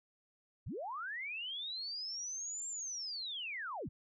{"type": "linear two-way sweep", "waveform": "sine", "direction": "up then down", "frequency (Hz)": [54.2, 7440, 54.2], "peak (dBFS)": -39, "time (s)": [0.66, 3.89], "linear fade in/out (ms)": 10, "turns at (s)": 2.68, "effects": []}